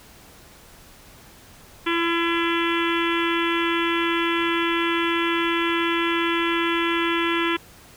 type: harmonic tone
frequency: 337.2 Hz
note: E4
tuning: 39 cents sharp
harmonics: 1 / 3 / 4 / 5 / 6 / 7 / 8 / 9 / 10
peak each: -23 / -28 / -29 / -30 / -31 / -31 / -32 / -33 / -33 dBFS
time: 1.86-7.57 s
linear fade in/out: 10 ms
effects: pink hiss -48 dBFS RMS until 7.96 s